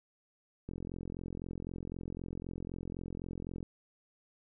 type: click train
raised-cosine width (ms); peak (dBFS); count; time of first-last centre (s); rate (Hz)
3; -28; 130; 0.69-3.628; 43.9
effects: none